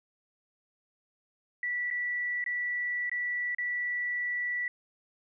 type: tone with dropouts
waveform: sine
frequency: 1957 Hz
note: B6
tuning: 16 cents flat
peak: -29 dBFS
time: 1.63-4.68 s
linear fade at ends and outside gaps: 2 ms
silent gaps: 1.903-1.91 / 2.441-2.462 / 3.096-3.115 / 3.548-3.584 s
effects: none